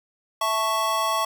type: chord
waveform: square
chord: A major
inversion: second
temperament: equal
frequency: 659.3 / 880 / 1108.7 Hz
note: E5 / A5 / C#6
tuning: 0 / 0 / 0 cents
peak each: -29 / -29 / -24 dBFS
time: 0.41-1.25 s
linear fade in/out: 5 ms
effects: none